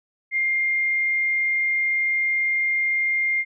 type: tone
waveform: sine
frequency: 2113 Hz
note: C7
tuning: 16 cents sharp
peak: -19 dBFS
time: 0.31-3.45 s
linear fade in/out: 50 ms
effects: none